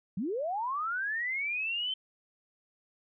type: linear sweep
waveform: sine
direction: up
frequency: 163.1 to 3106 Hz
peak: -30 dBFS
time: 0.17-1.94 s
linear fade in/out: 5 ms
effects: none